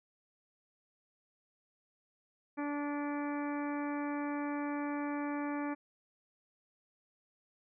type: harmonic tone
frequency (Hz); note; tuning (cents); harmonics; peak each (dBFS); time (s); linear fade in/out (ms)
290.3; D4; -20; 1 / 2 / 3 / 4 / 5 / 6 / 7 / 8; -35 / -44 / -43 / -46 / -50 / -49 / -54 / -51; 2.57-5.75; 20
effects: none